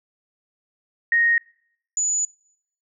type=tone pair in turn; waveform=sine; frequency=1865 / 6928 Hz; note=A#6 / A8; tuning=0 / -28 cents; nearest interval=octave + major seventh; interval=2272 cents; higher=second; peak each=-15 / -19 dBFS; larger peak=first; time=1.12-1.38 / 1.97-2.25 s; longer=second; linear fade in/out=2 ms; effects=noise-tail reverb RT60 0.7 s tail -26 dB re dry